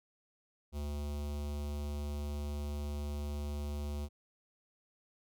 square tone with notch filter, 73 Hz, D2, 10 cents flat, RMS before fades -38 dBFS, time 0.72-4.09 s, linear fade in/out 50 ms, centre 1700 Hz, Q 0.99, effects none

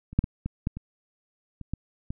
clicks, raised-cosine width 5 ms, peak -28 / -7 / -16 / -17 / -13 / -23 / -26 / -17 / -20 dBFS, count 9, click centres 0.13 / 0.19 / 0.241 / 0.46 / 0.671 / 0.77 / 1.613 / 1.736 / 2.105 s, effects none

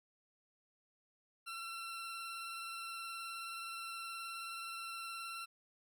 20% pulse tone with vibrato, 1353 Hz, E6, 45 cents sharp, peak -38 dBFS, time 1.46-5.46 s, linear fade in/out 20 ms, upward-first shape sine, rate 19 Hz, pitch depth 16 cents each way, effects none

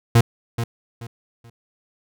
40% pulse tone with echo, 116.7 Hz, A#2, 2 cents sharp, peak -9 dBFS, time 0.15-0.21 s, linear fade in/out 5 ms, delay 430 ms, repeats 3, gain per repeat -11 dB, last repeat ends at 1.5 s, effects none

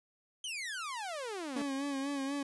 sawtooth exponential sweep, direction down, 3175 to 213.8 Hz, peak -34 dBFS, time 0.44-1.62 s, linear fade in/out 2 ms
40% pulse tone with vibrato, 277.2 Hz, C#4, in tune, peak -33 dBFS, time 1.56-2.43 s, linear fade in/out 5 ms, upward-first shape sine, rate 4.1 Hz, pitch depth 56 cents each way
effects resampled to 24000 Hz

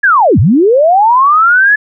sine linear two-way sweep, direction down then up, 1725 to 81 to 1725 Hz, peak -4 dBFS, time 0.03-1.76 s, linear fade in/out 10 ms, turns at 0.39 s, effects none

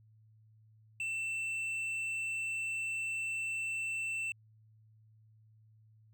triangle tone with hard clipping, 2675 Hz, E7, 25 cents sharp, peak -35 dBFS, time 1-4.32 s, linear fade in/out 2 ms, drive 8 dB, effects added 109 Hz sine -60 dBFS peak until 6.13 s

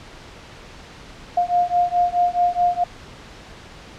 sine beating tone pair, 705 / 709.7 Hz, F5 / F5, +16 / +28 cents, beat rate 4.7 Hz, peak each -19 dBFS, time 1.37-2.84 s, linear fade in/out 5 ms, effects pink hiss -41 dBFS RMS until 3.98 s + low-pass 5000 Hz 12 dB/octave

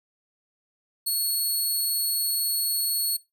10% pulse tone, 4354 Hz, C#8, 32 cents flat, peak -17 dBFS, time 1.06-3.17 s, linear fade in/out 10 ms, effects noise-tail reverb RT60 0.2 s tail -19 dB re dry

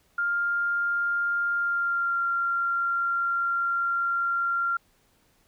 sine tone with pitch glide, 1401 to 1382.5 Hz, F6 to F6, +5 to -18 cents, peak -23 dBFS, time 0.18-4.77 s, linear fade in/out 5 ms, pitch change -23 cents, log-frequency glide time 1.55-2.21 s, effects pink hiss -65 dBFS RMS until 5.47 s

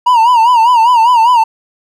triangle tone with vibrato, 944 Hz, A#5, 22 cents sharp, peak -3 dBFS, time 0.06-1.44 s, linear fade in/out 10 ms, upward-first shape sine, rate 5 Hz, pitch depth 110 cents each way, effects none

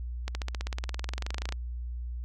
accelerating click train, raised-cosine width 0.2 ms, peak -17 dBFS, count 26, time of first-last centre 0.28-1.524 s, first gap 70 ms, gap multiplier 0.97, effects added 60 Hz sine -33 dBFS peak until 2.24 s

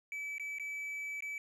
triangle tone with dropouts, 2300 Hz, D7, 37 cents flat, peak -36 dBFS, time 0.12-1.38 s, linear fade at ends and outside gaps 1 ms, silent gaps 0.382-0.397 / 0.585-0.597 / 1.206-1.223 s, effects resampled to 32000 Hz

